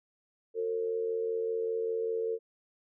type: tone with amplitude modulation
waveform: sine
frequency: 451.9 Hz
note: A4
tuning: 46 cents sharp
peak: -26 dBFS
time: 0.54-2.39 s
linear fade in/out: 50 ms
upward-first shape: sine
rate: 85.1 Hz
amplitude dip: 65%
effects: none